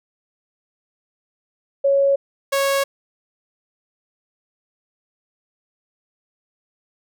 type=tone pair in turn; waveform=sine / sawtooth; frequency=554.4 / 551.6 Hz; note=C#5 / C#5; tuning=0 / -9 cents; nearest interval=unison; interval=9 cents; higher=first; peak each=-13 dBFS; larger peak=neither; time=1.84-2.16 / 2.52-2.84 s; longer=neither; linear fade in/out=10 ms; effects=none